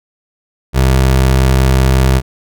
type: tone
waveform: 25% pulse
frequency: 65.41 Hz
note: C2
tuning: in tune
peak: -4 dBFS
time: 0.73-2.22 s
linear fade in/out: 50 ms
effects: none